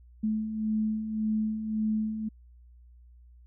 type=beating tone pair; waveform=sine; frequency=215.2 / 217 Hz; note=A3 / A3; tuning=-38 / -24 cents; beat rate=1.8 Hz; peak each=-35 / -27 dBFS; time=0.23-2.29 s; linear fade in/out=10 ms; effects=added 60 Hz sine -51 dBFS peak until 3.46 s